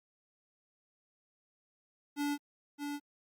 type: tone with echo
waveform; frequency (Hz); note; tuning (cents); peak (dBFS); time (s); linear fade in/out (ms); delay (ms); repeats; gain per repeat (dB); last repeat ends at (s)
square; 289.1; D4; -27; -32; 2.16-2.38; 50; 620; 1; -5; 3
effects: Opus 48 kbps